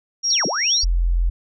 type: tone with tremolo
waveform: sine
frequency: 5600 Hz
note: F8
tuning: 4 cents sharp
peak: -15 dBFS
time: 0.23-0.85 s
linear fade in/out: 20 ms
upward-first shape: triangle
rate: 2.5 Hz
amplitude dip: 80%
type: linear two-way sweep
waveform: sine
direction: down then up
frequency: 4792 to 139.9 to 4792 Hz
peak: -21 dBFS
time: 0.3-0.84 s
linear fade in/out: 2 ms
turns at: 0.46 s
type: tone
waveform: sine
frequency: 43.15 Hz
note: F1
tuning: 20 cents flat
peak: -15 dBFS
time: 0.83-1.3 s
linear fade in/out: 10 ms
effects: none